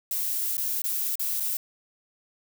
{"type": "noise with dropouts", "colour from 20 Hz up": "violet", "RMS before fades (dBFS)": -28, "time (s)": [0.11, 1.57], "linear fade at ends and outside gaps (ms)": 2, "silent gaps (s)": [[0.569, 0.579], [0.819, 0.84], [1.155, 1.195], [1.4, 1.404]], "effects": []}